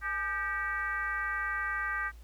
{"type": "tone with frequency modulation", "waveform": "sine", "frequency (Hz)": 1568, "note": "G6", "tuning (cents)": 0, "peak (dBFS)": -30, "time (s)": [0.01, 2.12], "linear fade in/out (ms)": 50, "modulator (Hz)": 362, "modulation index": 1.2, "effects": ["added 57 Hz sine -47 dBFS peak until 2.23 s", "pink hiss -63 dBFS RMS until 2.23 s"]}